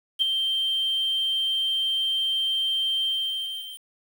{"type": "tone with ADSR envelope", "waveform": "sine", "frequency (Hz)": 3143, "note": "G7", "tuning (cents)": 4, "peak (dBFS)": -16, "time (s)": [0.19, 3.85], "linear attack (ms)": 29, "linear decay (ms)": 11, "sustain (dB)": -6, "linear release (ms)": 790, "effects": ["7-bit"]}